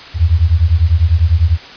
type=beating tone pair; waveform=sine; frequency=77.78 / 87.78 Hz; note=D#2 / F2; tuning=0 / +9 cents; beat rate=10 Hz; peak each=-11 dBFS; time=0.14-1.58 s; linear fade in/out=50 ms; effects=white hiss -33 dBFS RMS until 1.76 s + resampled to 11025 Hz